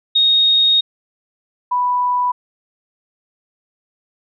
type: tone pair in turn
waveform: sine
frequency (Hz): 3729 / 987.7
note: A#7 / B5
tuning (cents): 0 / 0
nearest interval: octave + major seventh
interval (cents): 2300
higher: first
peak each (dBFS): -10 / -14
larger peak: first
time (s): 0.15-0.81 / 1.71-2.32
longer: first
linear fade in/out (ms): 10
effects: none